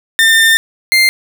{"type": "tone pair in turn", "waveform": "30% pulse", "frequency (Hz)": [1803, 2100], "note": ["A6", "C7"], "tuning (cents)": [42, 6], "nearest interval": "minor third", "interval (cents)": 264, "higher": "second", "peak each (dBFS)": -4, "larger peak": "neither", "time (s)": [[0.19, 0.57], [0.92, 1.09]], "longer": "first", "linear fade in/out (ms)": 0, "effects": ["7-bit"]}